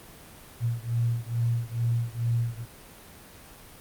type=beating tone pair; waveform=sine; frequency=116.54 / 118.84 Hz; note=A#2 / A#2; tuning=0 / +34 cents; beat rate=2.3 Hz; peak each=-27 / -28 dBFS; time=0.6-2.66 s; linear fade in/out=50 ms; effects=pink hiss -48 dBFS RMS until 3.8 s + Opus 32 kbps